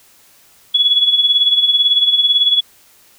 sine tone with tremolo, 3385 Hz, G#7, 32 cents sharp, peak -7 dBFS, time 0.74-2.61 s, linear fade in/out 10 ms, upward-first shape sine, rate 18 Hz, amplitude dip 65%, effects white hiss -49 dBFS RMS until 3.18 s

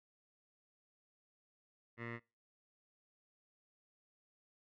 15% pulse tone with low-pass filter, 117.3 Hz, A#2, 11 cents sharp, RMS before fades -45 dBFS, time 1.97-2.2 s, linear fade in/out 50 ms, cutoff 2000 Hz, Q 4.6, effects noise-tail reverb RT60 0.3 s tail -24 dB re dry

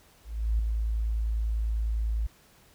sine tone with ADSR envelope, 55 Hz, A1, in tune, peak -21 dBFS, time 0.24-2.27 s, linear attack 350 ms, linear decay 3 ms, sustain -4 dB, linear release 9 ms, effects pink hiss -59 dBFS RMS until 2.74 s

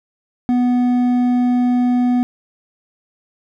triangle tone with hard clipping, 246.6 Hz, B3, 2 cents flat, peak -14 dBFS, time 0.49-2.23 s, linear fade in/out 0 ms, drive 9 dB, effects none

